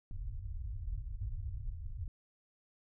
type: low-pass noise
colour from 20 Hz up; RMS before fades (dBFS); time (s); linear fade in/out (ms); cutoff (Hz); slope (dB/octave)
pink; -40; 0.11-2.08; 2; 110; 48
effects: none